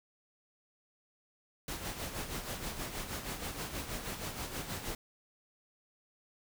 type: noise with tremolo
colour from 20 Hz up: pink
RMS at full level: -38 dBFS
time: 1.68-4.95 s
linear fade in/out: 2 ms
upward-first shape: sine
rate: 6.3 Hz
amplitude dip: 55%
effects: none